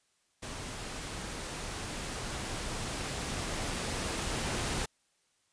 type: noise with level ramp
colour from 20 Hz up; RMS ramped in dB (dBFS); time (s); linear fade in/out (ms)
pink; -41 to -33; 0.42-4.86; 10
effects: white hiss -73 dBFS RMS until 5.52 s + resampled to 22050 Hz